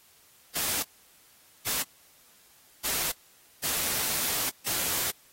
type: noise bursts at uneven times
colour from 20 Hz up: white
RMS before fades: -29 dBFS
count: 5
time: 0.55-0.83 / 1.66-1.83 / 2.84-3.12 / 3.63-4.5 / 4.66-5.11 s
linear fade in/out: 10 ms
effects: white hiss -59 dBFS RMS until 5.32 s + AAC 48 kbps